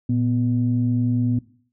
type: tone pair together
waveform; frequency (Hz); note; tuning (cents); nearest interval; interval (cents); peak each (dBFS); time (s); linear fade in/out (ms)
sine; 116.54 / 246.9; A#2 / B3; 0 / 0; octave + minor second; 1300; -20; 0.09-1.39; 5
effects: noise-tail reverb RT60 0.5 s tail -19 dB re dry + tanh soft clip ceiling -10 dBFS